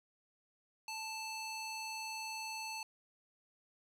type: tone with band-pass filter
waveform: square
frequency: 880 Hz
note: A5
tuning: in tune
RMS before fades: -43 dBFS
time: 0.88-2.83 s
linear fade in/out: 2 ms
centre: 4500 Hz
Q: 0.73
effects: none